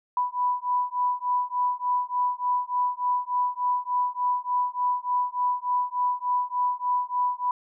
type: beating tone pair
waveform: sine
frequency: 987.8 / 991.2 Hz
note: B5 / B5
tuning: 0 / +6 cents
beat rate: 3.4 Hz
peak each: -26 dBFS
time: 0.17-7.51 s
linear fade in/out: 2 ms
effects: none